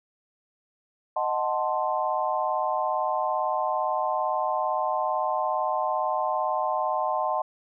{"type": "chord", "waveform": "sine", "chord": "D# diminished seventh", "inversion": "none", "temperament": "equal", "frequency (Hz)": [622.3, 740, 880, 1046.5], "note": ["D#5", "F#5", "A5", "C6"], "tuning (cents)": [0, 0, 0, 0], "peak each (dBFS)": -29, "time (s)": [1.16, 7.42], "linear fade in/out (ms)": 5, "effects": []}